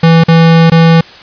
square tone with dropouts, 164.81 Hz, E3, in tune, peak -3 dBFS, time 0.03-1.01 s, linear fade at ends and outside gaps 5 ms, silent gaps 0.238-0.283 / 0.7-0.718 s, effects white hiss -33 dBFS RMS until 1.22 s + resampled to 11025 Hz

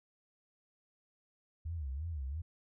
sine tone with vibrato, 74.6 Hz, D2, 28 cents sharp, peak -36 dBFS, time 1.65-2.42 s, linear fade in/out 10 ms, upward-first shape sine, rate 2.9 Hz, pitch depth 230 cents each way, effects none

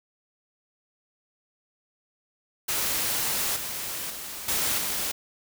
white noise with level steps, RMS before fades -27 / -33 / -37 / -26 / -29 dBFS, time 2.68-5.12 s, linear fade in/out 10 ms, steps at 3.56 / 4.1 / 4.48 / 4.78 s, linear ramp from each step 5 ms, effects none

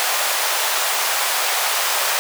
pink high-pass noise, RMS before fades -20 dBFS, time 0-2.19 s, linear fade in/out 0 ms, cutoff 640 Hz, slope 24 dB/octave, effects none

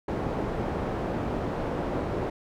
white low-pass noise, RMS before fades -30 dBFS, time 0.08-2.3 s, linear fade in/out 5 ms, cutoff 560 Hz, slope 12 dB/octave, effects none

